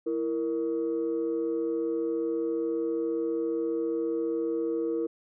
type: tone pair together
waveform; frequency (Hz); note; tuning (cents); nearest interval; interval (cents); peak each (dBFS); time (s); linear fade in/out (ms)
sine; 331.5 / 466.2; E4 / A#4; +10 / 0; tritone; 590; -28; 0.06-5.07; 10
effects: tanh soft clip ceiling -21 dBFS